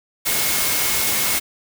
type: tone in noise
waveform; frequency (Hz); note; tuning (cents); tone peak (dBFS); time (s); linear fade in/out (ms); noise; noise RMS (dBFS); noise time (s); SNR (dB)
sine; 2170; C#7; -37; -30; 0.25-1.4; 20; white; -20; 0.25-1.4; -13
effects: none